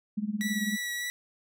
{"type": "tone with tremolo", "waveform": "sine", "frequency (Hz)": 210, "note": "G#3", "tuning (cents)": 19, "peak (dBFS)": -25, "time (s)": [0.17, 0.77], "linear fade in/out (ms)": 10, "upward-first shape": "sine", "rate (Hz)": 18, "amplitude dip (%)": 85}
{"type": "tone with vibrato", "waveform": "sawtooth", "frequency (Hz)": 1941, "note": "B6", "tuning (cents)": -31, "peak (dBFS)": -28, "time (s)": [0.41, 1.1], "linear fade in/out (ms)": 0, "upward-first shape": "triangle", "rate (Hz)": 3.4, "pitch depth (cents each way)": 14}
{"effects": []}